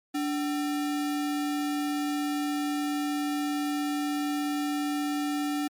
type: tone with sample-and-hold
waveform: sine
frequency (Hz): 291.6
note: D4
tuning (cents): -12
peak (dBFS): -26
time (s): 0.14-5.68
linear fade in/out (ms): 10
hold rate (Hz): 1050
effects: MP3 64 kbps